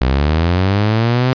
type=linear sweep; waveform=sawtooth; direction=up; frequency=61.1 to 130.81 Hz; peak=-8 dBFS; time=0.01-1.33 s; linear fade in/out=0 ms; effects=resampled to 11025 Hz